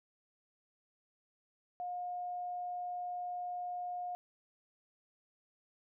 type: tone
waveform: sine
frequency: 715 Hz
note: F5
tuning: 41 cents sharp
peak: -37 dBFS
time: 1.8-4.15 s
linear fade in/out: 0 ms
effects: none